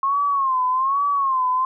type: tone with vibrato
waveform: sine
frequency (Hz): 1075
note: C6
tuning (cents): +47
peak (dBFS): -17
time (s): 0.03-1.65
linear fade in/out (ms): 2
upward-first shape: sine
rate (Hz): 1.2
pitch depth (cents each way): 110
effects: none